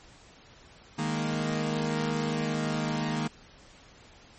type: chord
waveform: sawtooth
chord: D# suspended fourth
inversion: none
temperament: equal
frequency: 155.56 / 207.7 / 233.1 Hz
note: D#3 / G#3 / A#3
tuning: 0 / 0 / 0 cents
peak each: -27 / -31 / -27 dBFS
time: 0.98-3.28 s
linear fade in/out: 10 ms
effects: pink hiss -54 dBFS RMS until 4.38 s + MP3 32 kbps